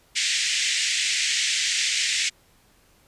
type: band-pass noise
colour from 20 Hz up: pink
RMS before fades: -24 dBFS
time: 0.15-2.3 s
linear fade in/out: 20 ms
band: 1900 to 8100 Hz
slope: 48 dB/octave
effects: pink hiss -59 dBFS RMS until 3.07 s + resampled to 32000 Hz